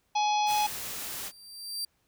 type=harmonic tone; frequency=840 Hz; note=G#5; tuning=19 cents sharp; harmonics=1 / 3 / 4 / 5 / 6 / 7; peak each=-24 / -36 / -37 / -40 / -42 / -40 dBFS; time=0.15-0.67 s; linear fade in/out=10 ms
type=noise; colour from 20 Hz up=white; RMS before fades=-37 dBFS; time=0.46-1.32 s; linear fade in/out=50 ms
type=tone with exponential growth; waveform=sawtooth; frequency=4699 Hz; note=D8; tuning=in tune; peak=-27 dBFS; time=0.93-1.85 s; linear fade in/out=5 ms; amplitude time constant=200 ms
effects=pink hiss -72 dBFS RMS until 2.07 s